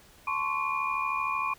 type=tone cluster; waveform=sine; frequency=875 / 1049 / 1122 / 2422 Hz; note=A5 / C6 / C#6 / D#7; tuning=-10 / +4 / +21 / -47 cents; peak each=-39 / -31 / -31 / -33 dBFS; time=0.27-1.54 s; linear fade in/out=5 ms; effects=pink hiss -56 dBFS RMS until 1.58 s